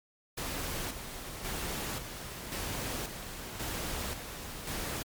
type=noise with tremolo; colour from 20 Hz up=pink; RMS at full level=-36 dBFS; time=0.37-5.03 s; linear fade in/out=10 ms; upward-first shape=square; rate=0.93 Hz; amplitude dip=50%; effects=MP3 96 kbps